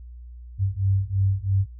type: beating tone pair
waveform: sine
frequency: 95.9 / 98.9 Hz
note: G2 / G2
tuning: -37 / +16 cents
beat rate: 3 Hz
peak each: -23 / -23 dBFS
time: 0.58-1.66 s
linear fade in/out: 50 ms
effects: noise-tail reverb RT60 0.1 s tail -21 dB re dry + added 60 Hz sine -38 dBFS peak until 1.79 s

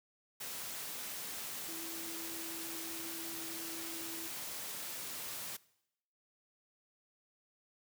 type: tone in noise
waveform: sine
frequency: 329.6 Hz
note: E4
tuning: in tune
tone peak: -48 dBFS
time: 1.68-4.28 s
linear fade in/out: 10 ms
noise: white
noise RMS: -43 dBFS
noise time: 0.4-5.57 s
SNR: -8 dB
effects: noise-tail reverb RT60 0.8 s tail -21 dB re dry + high-pass 100 Hz 12 dB/octave

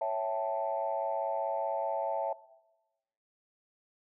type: chord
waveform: sine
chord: A dominant seventh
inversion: first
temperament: equal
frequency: 554.4 / 659.3 / 784 / 880 Hz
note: C#5 / E5 / G5 / A5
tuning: 0 / 0 / 0 / 0 cents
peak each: -35 / -32 / -38 / -34 dBFS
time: 0.01-2.33 s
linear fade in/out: 5 ms
effects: noise-tail reverb RT60 1.0 s tail -19 dB re dry + tanh soft clip ceiling -20 dBFS

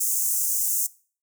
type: high-pass noise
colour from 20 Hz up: pink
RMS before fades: -24 dBFS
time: 0-0.87 s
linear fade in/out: 10 ms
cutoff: 6500 Hz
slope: 48 dB/octave
effects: noise-tail reverb RT60 0.4 s tail -20 dB re dry

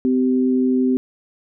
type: tone pair together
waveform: sine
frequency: 255.6 / 386.9 Hz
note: C4 / G4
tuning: -40 / -23 cents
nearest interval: perfect fifth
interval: 717 cents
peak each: -15 / -22 dBFS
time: 0.05-0.97 s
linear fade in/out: 0 ms
effects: none

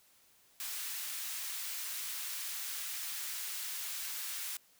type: high-pass noise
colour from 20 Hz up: white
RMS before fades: -40 dBFS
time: 0.6-4.57 s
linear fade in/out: 2 ms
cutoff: 1400 Hz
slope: 12 dB/octave
effects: white hiss -66 dBFS RMS until 4.79 s

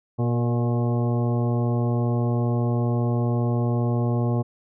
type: harmonic tone with a mistuned harmonic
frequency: 120 Hz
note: B2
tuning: 49 cents flat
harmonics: 1 / 2 / 3 / 4 / 5 / 6 / 7 / 9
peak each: -21 / -27 / -31 / -33 / -35 / -37 / -38 / -40 dBFS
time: 0.18-4.43 s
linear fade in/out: 20 ms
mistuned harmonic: 4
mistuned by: -27 cents
effects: none

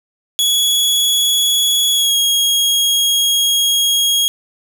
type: tone with pitch glide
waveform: sawtooth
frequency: 3369 to 3284 Hz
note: G#7 to G#7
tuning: +24 to -20 cents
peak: -9 dBFS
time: 0.39-4.28 s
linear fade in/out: 0 ms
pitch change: -44 cents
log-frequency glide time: 1.92-2.17 s
effects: 7-bit

